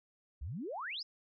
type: exponential sweep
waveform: sine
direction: up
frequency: 58.27 to 5500 Hz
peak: -38 dBFS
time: 0.41-1.03 s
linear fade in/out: 10 ms
effects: none